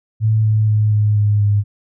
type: tone with pitch steps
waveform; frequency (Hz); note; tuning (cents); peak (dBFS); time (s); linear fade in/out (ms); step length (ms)
sine; 109.5 / 108.12 / 106.75 / 105.4 / 104.07 / 102.76; A2 / A2 / G#2 / G#2 / G#2 / G#2; -8 / -30 / +48 / +26 / +4 / -18; -11; 0.2-1.64; 50; 240
effects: none